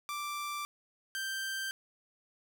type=tone pair in turn; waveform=sawtooth; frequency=1174.7 / 1568 Hz; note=D6 / G6; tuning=0 / 0 cents; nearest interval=perfect fourth; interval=500 cents; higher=second; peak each=-32 / -31 dBFS; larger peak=second; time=0.09-0.65 / 1.15-1.71 s; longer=neither; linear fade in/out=0 ms; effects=none